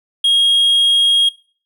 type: tone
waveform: triangle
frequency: 3267 Hz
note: G#7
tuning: 29 cents flat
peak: -9 dBFS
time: 0.24-1.29 s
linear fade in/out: 5 ms
effects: noise-tail reverb RT60 0.4 s tail -20 dB re dry